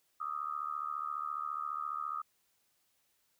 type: tone with amplitude modulation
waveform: sine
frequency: 1244.5 Hz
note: D#6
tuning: in tune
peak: -31 dBFS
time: 0.2-2.22 s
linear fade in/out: 10 ms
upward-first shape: sine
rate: 74.6 Hz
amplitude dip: 95%
effects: white hiss -75 dBFS RMS until 3.39 s